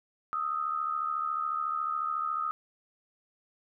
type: tone pair together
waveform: sine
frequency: 1244.5 / 1318.5 Hz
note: D#6 / E6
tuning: 0 / 0 cents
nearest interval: minor second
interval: 100 cents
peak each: -30 / -34 dBFS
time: 0.33-2.51 s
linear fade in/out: 0 ms
effects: none